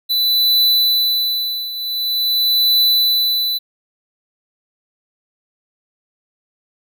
square tone with tremolo, 3990 Hz, B7, 17 cents sharp, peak -11 dBFS, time 0.09-3.59 s, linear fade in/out 20 ms, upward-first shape triangle, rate 0.46 Hz, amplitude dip 80%, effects none

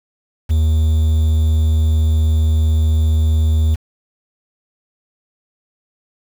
triangle tone with quantisation, 78.6 Hz, D#2, 18 cents sharp, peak -9 dBFS, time 0.49-3.76 s, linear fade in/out 20 ms, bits 6, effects none

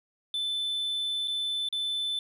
sine tone with dropouts, 3520 Hz, A7, in tune, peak -25 dBFS, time 0.34-2.19 s, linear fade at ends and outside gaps 2 ms, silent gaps 1.275-1.28 / 1.688-1.726 s, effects tanh soft clip ceiling -27 dBFS

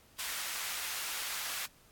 pink high-pass noise, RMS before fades -38 dBFS, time 0.18-1.67 s, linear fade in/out 20 ms, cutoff 1400 Hz, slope 12 dB/octave, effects pink hiss -62 dBFS RMS until 1.91 s + AAC 64 kbps

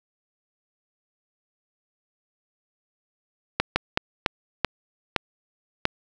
slowing click train, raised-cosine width 0.3 ms, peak -3 dBFS, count 7, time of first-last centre 3.6-5.854 s, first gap 160 ms, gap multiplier 1.34, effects none

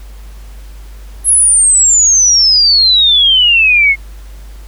sine exponential sweep, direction down, 10910 to 2143 Hz, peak -5 dBFS, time 1.24-3.96 s, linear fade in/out 50 ms, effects added 50 Hz sine -28 dBFS peak until 4.67 s + pink hiss -43 dBFS RMS until 4.67 s

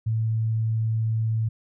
sine tone, 111.5 Hz, A2, 23 cents sharp, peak -21 dBFS, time 0.06-1.49 s, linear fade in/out 10 ms, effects none

